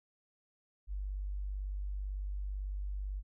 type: tone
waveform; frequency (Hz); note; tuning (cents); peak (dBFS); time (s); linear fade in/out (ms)
sine; 49; G1; 0; -35; 0.87-3.23; 50
effects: none